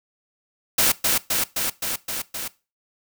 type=noise with echo; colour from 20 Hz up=white; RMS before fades=-18 dBFS; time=0.78-0.92 s; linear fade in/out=5 ms; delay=260 ms; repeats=6; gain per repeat=-2 dB; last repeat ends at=2.48 s; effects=noise-tail reverb RT60 0.3 s tail -20 dB re dry